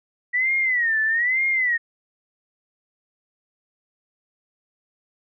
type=tone with vibrato; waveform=sine; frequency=1933 Hz; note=B6; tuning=38 cents flat; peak=-18 dBFS; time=0.33-1.78 s; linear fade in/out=20 ms; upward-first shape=sine; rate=1.1 Hz; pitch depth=170 cents each way; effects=none